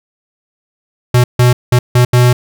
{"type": "tone bursts at uneven times", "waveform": "square", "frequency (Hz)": 123.4, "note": "B2", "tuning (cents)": -1, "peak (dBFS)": -6, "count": 5, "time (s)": [[1.14, 1.24], [1.39, 1.53], [1.72, 1.79], [1.95, 2.05], [2.13, 2.33]], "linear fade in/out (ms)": 5, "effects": []}